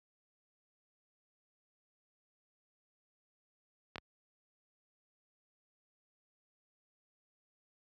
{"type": "clicks", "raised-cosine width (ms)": 0.3, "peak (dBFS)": -24, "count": 2, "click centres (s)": [3.958, 3.982], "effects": ["high-pass 60 Hz 12 dB/octave"]}